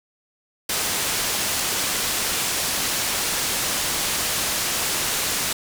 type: low-pass noise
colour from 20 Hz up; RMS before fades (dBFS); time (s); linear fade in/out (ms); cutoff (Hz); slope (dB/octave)
white; -24; 0.69-5.53; 5; 10000; 12
effects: none